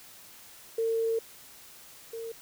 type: tone pair in turn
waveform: sine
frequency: 453.1 / 456.3 Hz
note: A#4 / A#4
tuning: -49 / -37 cents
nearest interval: unison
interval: 12 cents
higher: second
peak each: -25 / -35 dBFS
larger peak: first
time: 0.78-1.19 / 2.13-2.32 s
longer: first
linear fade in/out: 5 ms
effects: white hiss -51 dBFS RMS until 2.41 s